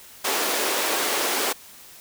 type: high-pass noise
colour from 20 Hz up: pink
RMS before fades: -24 dBFS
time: 0.24-1.53 s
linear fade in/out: 10 ms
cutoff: 330 Hz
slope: 24 dB/octave
effects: white hiss -46 dBFS RMS until 2 s